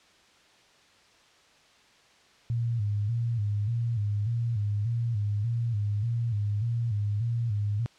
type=tone with vibrato; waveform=sine; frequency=110 Hz; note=A2; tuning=in tune; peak=-25 dBFS; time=2.5-7.86 s; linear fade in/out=0 ms; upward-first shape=square; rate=1.7 Hz; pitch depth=110 cents each way; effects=white hiss -59 dBFS RMS until 7.98 s + low-pass 5000 Hz 12 dB/octave